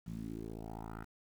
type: tone with low-pass filter sweep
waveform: 10% pulse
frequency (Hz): 55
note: A1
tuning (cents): 0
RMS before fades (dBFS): -44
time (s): 0.06-1.05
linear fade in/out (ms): 20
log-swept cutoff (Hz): 170 to 1600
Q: 3.1
effects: 10-bit